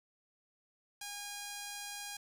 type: tone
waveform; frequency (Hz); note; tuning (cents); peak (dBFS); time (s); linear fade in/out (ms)
5% pulse; 816; G#5; -31; -30; 1.01-2.17; 5
effects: 10-bit